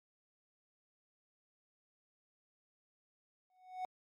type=tone with exponential growth; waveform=triangle; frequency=740 Hz; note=F#5; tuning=in tune; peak=-33 dBFS; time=3.5-3.85 s; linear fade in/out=1 ms; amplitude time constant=74 ms; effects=Opus 48 kbps